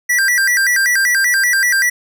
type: tone with vibrato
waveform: square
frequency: 1759 Hz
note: A6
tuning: 1 cent flat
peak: -12 dBFS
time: 0.09-1.9 s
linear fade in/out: 10 ms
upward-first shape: square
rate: 5.2 Hz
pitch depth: 180 cents each way
effects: none